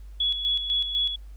sine tone with tremolo, 3379 Hz, G#7, 29 cents sharp, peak -21 dBFS, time 0.2-1.16 s, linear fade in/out 5 ms, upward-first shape square, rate 4 Hz, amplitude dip 55%, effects added 50 Hz sine -39 dBFS peak until 1.36 s + pink hiss -63 dBFS RMS until 1.36 s

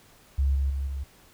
sine tone with level steps, 68.5 Hz, C#2, 20 cents flat, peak -20 / -22 / -26 / -29 dBFS, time 0.38-1.04 s, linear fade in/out 10 ms, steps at 0.55 / 0.7 / 0.87 s, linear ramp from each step 2 ms, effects pink hiss -56 dBFS RMS until 1.33 s

